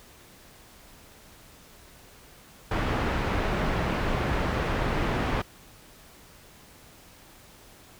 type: low-pass noise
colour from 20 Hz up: pink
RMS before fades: -27 dBFS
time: 2.71-5.42 s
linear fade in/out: 5 ms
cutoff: 2100 Hz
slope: 12 dB/octave
effects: pink hiss -52 dBFS RMS until 7.99 s